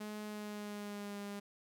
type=tone with pitch glide; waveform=sawtooth; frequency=211.2 to 202.6 Hz; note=G#3 to G#3; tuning=+29 to -43 cents; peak=-38 dBFS; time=0-1.4 s; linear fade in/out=10 ms; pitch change=-72 cents; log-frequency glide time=0.25-1.19 s; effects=none